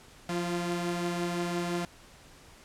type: tone pair together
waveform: sawtooth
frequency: 175.41 / 345 Hz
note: F3 / F4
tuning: +8 / -21 cents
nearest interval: octave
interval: 1171 cents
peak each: -28 / -29 dBFS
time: 0.29-1.85 s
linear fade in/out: 2 ms
effects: pink hiss -54 dBFS RMS until 2.64 s + low-pass 10000 Hz 12 dB/octave